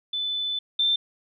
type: tone pair in turn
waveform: sine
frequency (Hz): 3506 / 3563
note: A7 / A7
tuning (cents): -7 / +21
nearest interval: unison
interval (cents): 28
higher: second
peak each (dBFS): -25 / -19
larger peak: second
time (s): 0.13-0.59 / 0.79-0.96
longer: first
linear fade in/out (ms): 5
effects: none